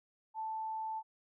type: tone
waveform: sine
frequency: 880 Hz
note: A5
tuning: in tune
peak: -36 dBFS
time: 0.34-1.03 s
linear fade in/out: 50 ms
effects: none